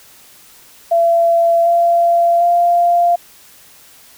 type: tone with pitch steps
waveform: sine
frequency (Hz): 676 / 685 / 694.2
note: E5 / F5 / F5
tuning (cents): +43 / -34 / -11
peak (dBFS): -9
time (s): 0.91-3.16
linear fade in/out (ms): 10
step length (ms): 750
effects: white hiss -44 dBFS RMS until 4.17 s